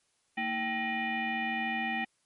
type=tone with frequency modulation; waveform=sine; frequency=1328 Hz; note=E6; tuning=12 cents sharp; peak=-29 dBFS; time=0.37-2.05 s; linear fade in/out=10 ms; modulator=550 Hz; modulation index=2.3; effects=white hiss -73 dBFS RMS until 2.25 s + MP3 48 kbps